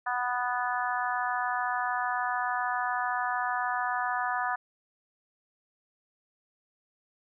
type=harmonic tone; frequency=246.9 Hz; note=B3; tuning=in tune; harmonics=3 / 4 / 5 / 6 / 7; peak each=-32 / -33 / -34 / -35 / -35 dBFS; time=0.06-4.56 s; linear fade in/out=10 ms; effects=none